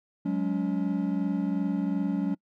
triangle chord, F# suspended second, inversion none, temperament equal with one note detuned, 185 / 207.7 / 282.4 Hz, F#3 / G#3 / C#4, 0 / 0 / +32 cents, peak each -27 / -29 / -27 dBFS, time 0.25-2.35 s, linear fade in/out 10 ms, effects noise-tail reverb RT60 0.1 s tail -25 dB re dry

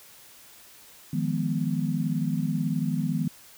sine chord, F half-diminished seventh, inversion third, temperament equal with one note detuned, 156.37 / 174.61 / 207.7 / 246.9 Hz, Eb3 / F3 / Ab3 / Cb4, +9 / 0 / 0 / 0 cents, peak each -28 / -30 / -31 / -30 dBFS, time 1.13-3.28 s, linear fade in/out 5 ms, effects white hiss -51 dBFS RMS until 3.57 s

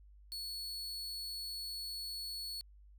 40% pulse tone, 4405 Hz, C#8, 12 cents flat, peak -39 dBFS, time 0.32-2.61 s, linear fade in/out 0 ms, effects added 50 Hz sine -56 dBFS peak until 2.98 s

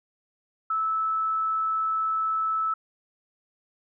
sine tone, 1308 Hz, E6, 14 cents flat, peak -23 dBFS, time 0.7-2.74 s, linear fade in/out 5 ms, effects none

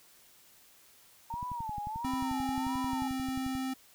sine tone with vibrato, 904 Hz, A5, 47 cents sharp, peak -35 dBFS, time 1.3-3.08 s, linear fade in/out 5 ms, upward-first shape sine, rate 1.5 Hz, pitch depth 160 cents each way
click train, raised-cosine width 5 ms, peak -30 dBFS, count 26, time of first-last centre 1.34-3.552 s, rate 11.3 Hz
square tone, 262.2 Hz, C4, 4 cents sharp, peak -33 dBFS, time 2.04-3.74 s, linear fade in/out 10 ms
effects white hiss -60 dBFS RMS until 3.94 s

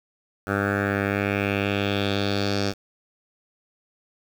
10% pulse tone with low-pass filter sweep, 100.2 Hz, G2, 38 cents sharp, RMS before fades -24 dBFS, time 0.46-2.74 s, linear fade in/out 50 ms, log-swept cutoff 1400 to 5300 Hz, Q 3.3, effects 7-bit

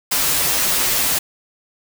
white noise with comb filter, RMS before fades -18 dBFS, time 0.11-1.19 s, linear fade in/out 10 ms, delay 9.3 ms, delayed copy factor -0.9, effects none

